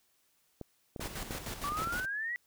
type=clicks; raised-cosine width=2 ms; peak=-27 dBFS; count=9; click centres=0.613 / 0.962 / 0.996 / 1.058 / 1.308 / 1.35 / 1.721 / 1.82 / 1.873 s
type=noise with tremolo; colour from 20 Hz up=pink; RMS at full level=-39 dBFS; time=1-2.06 s; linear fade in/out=10 ms; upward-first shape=square; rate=6.5 Hz; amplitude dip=55%
type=exponential sweep; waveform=sine; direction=up; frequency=1132 to 1975.5 Hz; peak=-33 dBFS; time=1.64-2.36 s; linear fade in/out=0 ms
effects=white hiss -72 dBFS RMS until 2.46 s